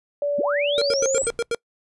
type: tone with pitch glide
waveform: sine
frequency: 577 to 535.3 Hz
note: D5 to C5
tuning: -31 to +39 cents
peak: -20 dBFS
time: 0.22-1.22 s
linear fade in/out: 2 ms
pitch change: -130 cents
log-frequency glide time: 0.78-1.07 s
type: linear sweep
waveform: sine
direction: up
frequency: 146.83 to 8470 Hz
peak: -24 dBFS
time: 0.38-1.29 s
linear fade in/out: 10 ms
type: tone bursts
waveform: square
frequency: 466.6 Hz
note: A#4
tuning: 2 cents sharp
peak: -21 dBFS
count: 7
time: 0.78-1.547 s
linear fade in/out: 0 ms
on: 35 ms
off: 87 ms
type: noise with exponential decay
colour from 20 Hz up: brown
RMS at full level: -38 dBFS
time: 1.23-1.55 s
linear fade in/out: 1 ms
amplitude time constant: 69 ms
effects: noise-tail reverb RT60 0.1 s tail -26 dB re dry + resampled to 24000 Hz